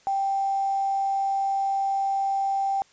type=tone with quantisation; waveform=sine; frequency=784 Hz; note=G5; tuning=in tune; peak=-22 dBFS; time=0.07-2.82 s; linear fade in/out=0 ms; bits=7; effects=white hiss -58 dBFS RMS until 2.92 s + resampled to 16000 Hz